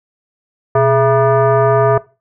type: tone with frequency modulation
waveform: sine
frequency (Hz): 123.47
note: B2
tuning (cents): 0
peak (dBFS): -8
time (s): 0.75-1.98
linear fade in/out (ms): 5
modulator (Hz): 542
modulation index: 1.7
effects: noise-tail reverb RT60 0.3 s tail -20 dB re dry